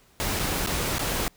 pink noise with dropouts, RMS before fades -27 dBFS, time 0.2-1.28 s, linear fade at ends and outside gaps 0 ms, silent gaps 0.391-0.395 / 0.663-0.672 / 0.983-0.993 s, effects pink hiss -59 dBFS RMS until 1.36 s

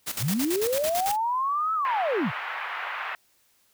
white noise with tremolo, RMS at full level -30 dBFS, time 0.06-1.17 s, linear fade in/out 20 ms, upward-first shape square, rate 9 Hz, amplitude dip 75%
sine linear two-way sweep, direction up then down, 91.4 to 1318.5 to 91.4 Hz, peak -23 dBFS, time 0.19-2.32 s, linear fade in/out 50 ms, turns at 1.74 s
pink band-pass noise, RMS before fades -33 dBFS, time 1.85-3.15 s, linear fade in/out 0 ms, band 860 to 2400 Hz, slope 24 dB/octave
effects white hiss -65 dBFS RMS until 3.73 s

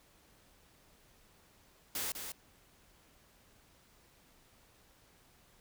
white noise with echo, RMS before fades -37 dBFS, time 1.95-2.12 s, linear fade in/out 2 ms, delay 200 ms, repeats 1, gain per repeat -6 dB, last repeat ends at 2.32 s, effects pink hiss -65 dBFS RMS until 5.6 s

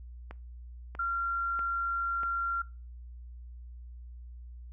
click train, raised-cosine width 0.5 ms, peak -28 dBFS, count 4, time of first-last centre 0.31-2.233 s, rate 1.56 Hz
sine tone, 1377 Hz, F6, 25 cents flat, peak -28 dBFS, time 0.99-2.62 s, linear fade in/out 5 ms
effects noise-tail reverb RT60 0.3 s tail -22 dB re dry + added 60 Hz sine -43 dBFS peak until 4.72 s

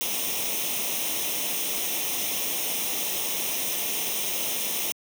white noise with comb filter, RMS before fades -28 dBFS, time 0.01-4.92 s, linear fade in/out 0 ms, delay 0.33 ms, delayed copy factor +0.7, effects high-pass 200 Hz 12 dB/octave

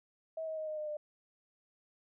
sine tone with pitch steps, 643 / 634.1 / 625.4 / 616.8 / 608.3 / 599.9 Hz, E5 / D#5 / D#5 / D#5 / D#5 / D5, -43 / +33 / +9 / -15 / -39 / +37 cents, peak -36 dBFS, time 0.37-0.97 s, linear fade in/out 5 ms, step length 100 ms, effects none

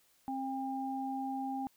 sine tone pair together, 266.2 / 801.4 Hz, C4 / G5, +30 / +38 cents, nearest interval octave + perfect fifth, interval 1908 cents, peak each -37 / -37 dBFS, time 0.28-1.67 s, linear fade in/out 0 ms, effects white hiss -69 dBFS RMS until 1.76 s

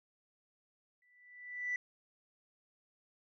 sine tone with exponential growth, 1975.5 Hz, B6, in tune, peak -30 dBFS, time 1.02-1.76 s, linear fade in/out 2 ms, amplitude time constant 160 ms, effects tanh soft clip ceiling -29 dBFS

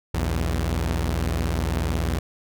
sawtooth tone pair together, 60.35 / 82.41 Hz, B1 / E2, -39 / 0 cents, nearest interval perfect fourth, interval 539 cents, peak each -21 / -21 dBFS, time 0.14-2.19 s, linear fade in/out 5 ms, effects none

